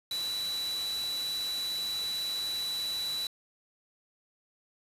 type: tone in noise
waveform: sine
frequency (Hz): 3951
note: B7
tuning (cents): 0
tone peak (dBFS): -31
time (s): 0.11-3.27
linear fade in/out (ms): 2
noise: white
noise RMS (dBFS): -41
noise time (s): 0.11-3.27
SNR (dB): +7
effects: resampled to 32000 Hz